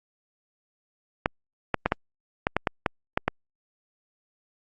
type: clicks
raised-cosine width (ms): 0.5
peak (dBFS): -6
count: 10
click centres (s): 1.259 / 1.743 / 1.86 / 1.921 / 2.469 / 2.566 / 2.672 / 2.862 / 3.175 / 3.28
effects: Opus 48 kbps